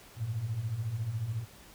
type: beating tone pair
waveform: sine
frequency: 101.4 / 115.4 Hz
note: G#2 / A#2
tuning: -41 / -17 cents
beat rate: 14 Hz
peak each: -38 / -32 dBFS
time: 0.16-1.46 s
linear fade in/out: 50 ms
effects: pink hiss -54 dBFS RMS until 1.74 s